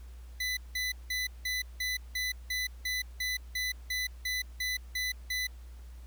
25% pulse tone bursts, 2000 Hz, B6, 21 cents sharp, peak -27 dBFS, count 15, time 0.4-5.47 s, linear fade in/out 5 ms, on 170 ms, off 180 ms, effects added 60 Hz sine -44 dBFS peak until 6.06 s + pink hiss -62 dBFS RMS until 6.06 s

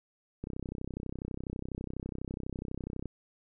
click train, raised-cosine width 3 ms, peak -24 dBFS, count 85, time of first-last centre 0.44-3.057 s, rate 32.1 Hz, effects none

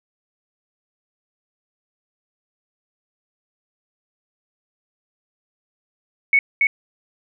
sine tone with echo, 2217 Hz, C#7, in tune, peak -11 dBFS, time 6.33-6.39 s, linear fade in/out 2 ms, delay 280 ms, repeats 1, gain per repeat -2 dB, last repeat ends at 6.67 s, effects none

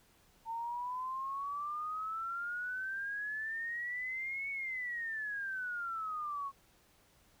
sine exponential two-way sweep, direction up then down, 899 to 2230 to 1092 Hz, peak -36 dBFS, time 0.45-6.52 s, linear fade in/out 50 ms, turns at 4.5 s, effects pink hiss -67 dBFS RMS until 7.4 s

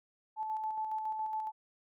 sine tone with tremolo, 870 Hz, A5, 20 cents flat, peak -32 dBFS, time 0.36-1.52 s, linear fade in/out 50 ms, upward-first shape square, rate 7.2 Hz, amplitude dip 35%, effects none

